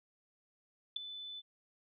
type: tone with ADSR envelope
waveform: sine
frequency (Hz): 3504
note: A7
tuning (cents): -8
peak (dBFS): -29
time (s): 0.96-1.42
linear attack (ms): 6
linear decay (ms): 5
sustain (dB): -14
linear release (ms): 34
effects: none